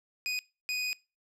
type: tone bursts at uneven times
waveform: 25% pulse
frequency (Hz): 2489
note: D#7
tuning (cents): 0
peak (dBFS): -26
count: 2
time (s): 0.26-0.39 / 0.69-0.93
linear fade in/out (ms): 0
effects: noise-tail reverb RT60 0.3 s tail -23 dB re dry + low-pass 12000 Hz 12 dB/octave